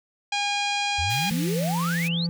harmonic tone, 814 Hz, G#5, 35 cents flat, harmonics 1 / 2 / 3 / 4 / 5 / 6 / 7 / 8 / 9 / 10, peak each -27 / -36 / -28 / -31 / -34 / -37 / -41 / -43 / -43 / -45 dBFS, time 0.32-1.3 s, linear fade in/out 5 ms
sine exponential sweep, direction up, 73.42 to 4699 Hz, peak -27 dBFS, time 0.98-2.27 s, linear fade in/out 10 ms
pink high-pass noise, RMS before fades -36 dBFS, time 1.09-2.09 s, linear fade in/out 20 ms, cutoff 1800 Hz, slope 24 dB/octave
triangle tone with vibrato, 169.3 Hz, E3, 46 cents sharp, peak -22 dBFS, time 1.31-2.29 s, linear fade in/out 0 ms, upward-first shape sine, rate 2.3 Hz, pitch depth 9 cents each way
effects none

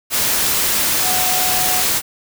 sine tone in noise, 736 Hz, F#5, 9 cents flat, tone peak -23 dBFS, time 1.01-1.84 s, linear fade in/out 50 ms, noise white, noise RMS -17 dBFS, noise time 0.1-2.02 s, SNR -9 dB, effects none

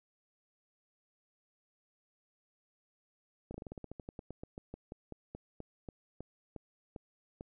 slowing click train, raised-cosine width 2 ms, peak -30 dBFS, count 25, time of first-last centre 3.51-7.409 s, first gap 33 ms, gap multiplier 1.12, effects none

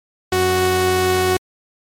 sawtooth tone pair together, 91.38 / 370 Hz, F#2 / F#4, -21 / 0 cents, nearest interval 2 octaves, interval 2421 cents, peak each -19 / -11 dBFS, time 0.32-1.37 s, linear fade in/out 5 ms, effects MP3 64 kbps

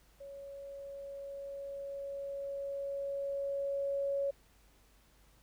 sine tone with level ramp, 557 Hz, C#5, 8 cents sharp, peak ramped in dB -45 to -30 dBFS, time 0.2-4.31 s, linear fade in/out 10 ms, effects added 50 Hz sine -65 dBFS peak until 5.42 s + pink hiss -67 dBFS RMS until 5.42 s

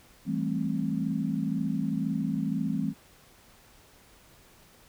sine chord, A minor seventh, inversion second, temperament just, 165 / 198 / 220 / 264 Hz, E3 / G3 / A3 / C4, +2 / +18 / 0 / +16 cents, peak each -32 dBFS, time 0.25-2.94 s, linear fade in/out 50 ms, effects pink hiss -57 dBFS RMS until 4.88 s

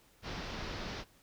pink low-pass noise, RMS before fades -41 dBFS, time 0.22-1.05 s, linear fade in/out 50 ms, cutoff 5600 Hz, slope 48 dB/octave, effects pink hiss -65 dBFS RMS until 1.22 s

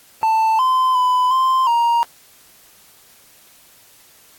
triangle tone with pitch steps, 886 / 1029 / 1003 / 1042 / 938 Hz, A5 / C6 / B5 / C6 / A#5, +12 / -29 / +26 / -7 / +11 cents, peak -11 dBFS, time 0.23-2.03 s, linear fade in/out 0 ms, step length 360 ms, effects white hiss -49 dBFS RMS until 4.38 s + AAC 64 kbps

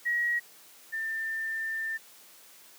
sine tone pair in turn, 1904 / 1791.4 Hz, A#6 / A6, +36 / +31 cents, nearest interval minor second, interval 105 cents, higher first, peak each -25 / -30 dBFS, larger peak first, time 0.05-0.4 / 0.92-1.98 s, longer second, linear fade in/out 20 ms, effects white hiss -54 dBFS RMS until 2.78 s + high-pass 200 Hz 12 dB/octave

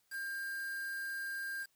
triangle tone with quantisation, 1598 Hz, G6, 33 cents sharp, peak -36 dBFS, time 0.1-1.67 s, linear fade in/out 50 ms, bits 8, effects white hiss -75 dBFS RMS until 1.75 s

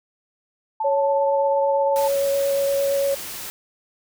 sine tone with tremolo, 880 Hz, A5, in tune, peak -20 dBFS, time 0.8-2.08 s, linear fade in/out 5 ms, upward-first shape triangle, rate 17 Hz, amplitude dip 40%
sine tone with vibrato, 556 Hz, C#5, 5 cents sharp, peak -18 dBFS, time 0.84-3.15 s, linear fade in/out 10 ms, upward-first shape sine, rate 8.7 Hz, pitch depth 9 cents each way
white noise, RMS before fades -33 dBFS, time 1.96-3.5 s, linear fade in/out 0 ms
effects none

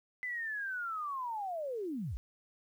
sine linear sweep, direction down, 2027 to 42.9 Hz, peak -35 dBFS, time 0.23-2.17 s, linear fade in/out 0 ms, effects 11-bit

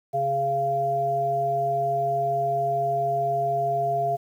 harmonic tone, 137.8 Hz, C#3, 10 cents flat, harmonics 1 / 3 / 5, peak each -33 / -31 / -22 dBFS, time 0.13-4.17 s, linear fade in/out 20 ms, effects 9-bit

